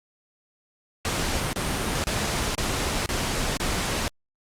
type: noise bursts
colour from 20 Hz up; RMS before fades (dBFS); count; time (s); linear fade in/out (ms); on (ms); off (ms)
pink; -26; 6; 1.05-4.08; 0; 480; 30
effects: low-pass 10000 Hz 12 dB/octave + Opus 48 kbps